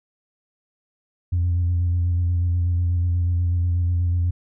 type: tone with vibrato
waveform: sine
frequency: 87.31 Hz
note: F2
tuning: in tune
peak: -16 dBFS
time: 1.32-4.31 s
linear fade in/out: 10 ms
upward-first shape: square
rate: 8.2 Hz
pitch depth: 23 cents each way
effects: tanh soft clip ceiling -15 dBFS